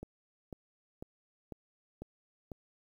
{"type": "click train", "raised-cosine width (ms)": 2, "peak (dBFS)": -29, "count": 6, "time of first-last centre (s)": [0.03, 2.518], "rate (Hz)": 2.01, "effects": ["10-bit"]}